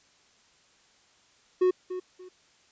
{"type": "tone with echo", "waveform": "triangle", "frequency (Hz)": 366.6, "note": "F#4", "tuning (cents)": -16, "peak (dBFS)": -17, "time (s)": [1.61, 1.71], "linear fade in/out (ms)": 10, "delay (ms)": 290, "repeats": 2, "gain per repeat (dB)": -12, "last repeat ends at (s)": 2.29, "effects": ["white hiss -62 dBFS RMS until 2.71 s", "resampled to 16000 Hz"]}